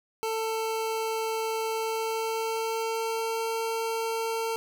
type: tone with pitch glide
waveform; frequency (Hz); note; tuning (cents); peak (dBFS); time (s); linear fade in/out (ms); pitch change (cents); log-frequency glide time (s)
25% pulse; 445.3 to 452.3; A4 to A4; +21 to +48; -24; 0.23-4.56; 0; +27; 1.7-3.46
effects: none